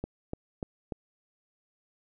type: click train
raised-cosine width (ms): 2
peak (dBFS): -20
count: 4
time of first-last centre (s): 0.04-0.922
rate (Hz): 3.4
effects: none